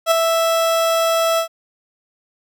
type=tone with ADSR envelope; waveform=30% pulse; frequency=659.3 Hz; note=E5; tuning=in tune; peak=-7 dBFS; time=0.06-1.48 s; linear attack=53 ms; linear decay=9 ms; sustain=-5 dB; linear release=96 ms; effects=none